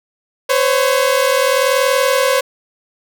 sawtooth tone pair together, 510 / 550.7 Hz, C5 / C#5, -44 / -11 cents, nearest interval minor second, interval 133 cents, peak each -11 dBFS, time 0.49-2.41 s, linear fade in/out 10 ms, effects none

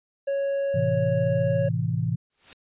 triangle tone, 554.4 Hz, C#5, in tune, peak -21 dBFS, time 0.27-1.69 s, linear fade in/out 10 ms
sine chord, A minor, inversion none, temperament equal, 110 / 130.81 / 164.81 Hz, A2 / C3 / E3, 0 / 0 / 0 cents, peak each -27 dBFS, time 0.74-2.16 s, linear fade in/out 10 ms
white noise with exponential growth, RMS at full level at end -40 dBFS, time 2.3-2.53 s, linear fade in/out 1 ms, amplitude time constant 50 ms
effects resampled to 8000 Hz

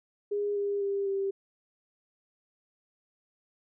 sine tone with pitch steps, 410 / 403.9 / 397.9 / 391.9 Hz, G#4 / G#4 / G4 / G4, -22 / -48 / +26 / 0 cents, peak -27 dBFS, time 0.31-1.31 s, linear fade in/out 10 ms, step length 250 ms, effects none

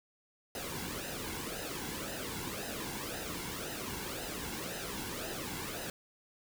pink noise with flanger, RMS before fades -40 dBFS, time 0.55-5.9 s, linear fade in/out 2 ms, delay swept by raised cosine 0.88 to 1.66 ms, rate 1.9 Hz, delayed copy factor -0.65, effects none

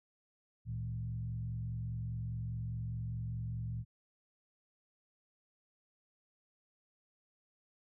sine tone with frequency modulation, 115.2 Hz, A#2, 20 cents flat, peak -36 dBFS, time 0.65-3.85 s, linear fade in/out 50 ms, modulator 44.9 Hz, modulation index 0.82, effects none

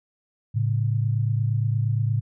sine tone pair together, 110 / 138.59 Hz, A2 / C#3, 0 / 0 cents, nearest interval major third, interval 400 cents, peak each -21 / -26 dBFS, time 0.54-2.21 s, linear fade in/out 20 ms, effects none

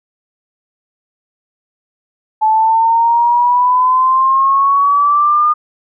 sine exponential sweep, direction up, 865 to 1219 Hz, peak -8 dBFS, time 2.41-5.54 s, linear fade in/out 20 ms, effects none

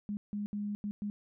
sine tone bursts at uneven times, 206.2 Hz, G#3, 12 cents flat, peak -33 dBFS, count 5, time 0.09-0.17 / 0.33-0.46 / 0.53-0.75 / 0.84-0.91 / 1.02-1.1 s, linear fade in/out 0 ms, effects none

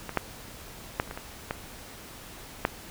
clicks, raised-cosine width 0.5 ms, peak -19 / -8 / -9 / -30 / -21 / -21 / -14 / -7 dBFS, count 8, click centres 0.093 / 0.173 / 0.999 / 1.076 / 1.111 / 1.175 / 1.509 / 2.651 s, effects pink hiss -45 dBFS RMS until 2.9 s

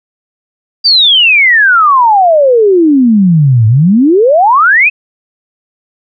sine exponential two-way sweep, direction down then up, 4782 to 106 to 2639 Hz, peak -3 dBFS, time 0.84-4.9 s, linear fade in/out 20 ms, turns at 3.67 s, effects none

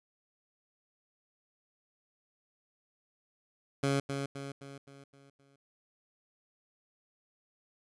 15% pulse tone with echo, 138.8 Hz, C#3, 3 cents sharp, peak -21 dBFS, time 3.83-4 s, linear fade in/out 5 ms, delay 260 ms, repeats 6, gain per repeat -6 dB, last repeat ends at 5.56 s, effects resampled to 24000 Hz

